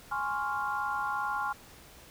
sine chord, Db major seventh, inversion second, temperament equal, 830.6 / 1046.5 / 1108.7 / 1396.9 Hz, Ab5 / C6 / Db6 / F6, 0 / 0 / 0 / 0 cents, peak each -34 / -36 / -37 / -34 dBFS, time 0.11-1.53 s, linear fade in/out 10 ms, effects pink hiss -53 dBFS RMS until 2.1 s

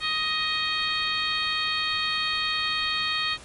harmonic tone with a mistuned harmonic, 625 Hz, D#5, 8 cents sharp, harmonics 2 / 3 / 4 / 5 / 6 / 7, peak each -31 / -31 / -31 / -31 / -31 / -31 dBFS, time 0-3.38 s, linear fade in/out 50 ms, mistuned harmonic 5, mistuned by +37 cents, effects pink hiss -46 dBFS RMS until 3.44 s + MP3 48 kbps

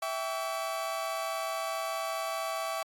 40% pulse chord, C# diminished, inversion first, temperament equal with one note detuned, 659.3 / 784 / 1137.9 Hz, E5 / G5 / C#6, 0 / 0 / +45 cents, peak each -34 / -38 / -35 dBFS, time 0.02-2.83 s, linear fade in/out 5 ms, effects AAC 64 kbps

